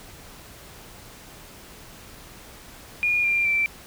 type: tone with pitch steps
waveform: sine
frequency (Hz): 2431 / 2385 / 2340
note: D#7 / D7 / D7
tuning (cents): -41 / +26 / -7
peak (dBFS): -19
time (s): 3.03-3.66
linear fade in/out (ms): 0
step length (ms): 210
effects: pink hiss -45 dBFS RMS until 3.86 s